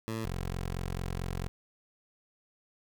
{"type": "tone pair in turn", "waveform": "15% pulse", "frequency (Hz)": [111.9, 44.51], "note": ["A2", "F1"], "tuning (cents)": [30, 34], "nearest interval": "octave + major third", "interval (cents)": 1596, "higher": "first", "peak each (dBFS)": -27, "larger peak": "neither", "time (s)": [[0.08, 0.25], [0.25, 1.48]], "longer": "second", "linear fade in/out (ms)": 0, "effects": []}